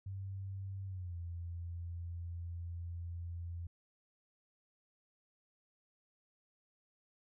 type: tone with pitch glide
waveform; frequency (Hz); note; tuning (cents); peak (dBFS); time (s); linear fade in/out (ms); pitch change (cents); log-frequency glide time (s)
sine; 96.7 to 85.65; G2 to F2; -23 to -33; -40; 0.06-3.67; 5; -210; 0.86-1.16
effects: none